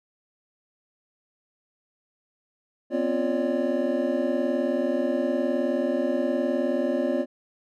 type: tone cluster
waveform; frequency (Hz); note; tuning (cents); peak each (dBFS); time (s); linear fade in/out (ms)
triangle; 246.5 / 266.5 / 348.2 / 557 / 596; B3 / C4 / F4 / C#5 / D5; -3 / +32 / -5 / +8 / +25; -27; 2.9-7.26; 50
effects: none